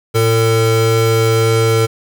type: tone pair together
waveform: square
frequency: 112.9 / 449.8 Hz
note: A2 / A4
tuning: +45 / +38 cents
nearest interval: 2 octaves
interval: 2393 cents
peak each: -14 dBFS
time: 0.14-1.87 s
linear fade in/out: 20 ms
effects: none

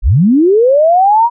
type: linear sweep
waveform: sine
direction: up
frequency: 30.87 to 967 Hz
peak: -5 dBFS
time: 0.02-1.3 s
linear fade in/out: 50 ms
effects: none

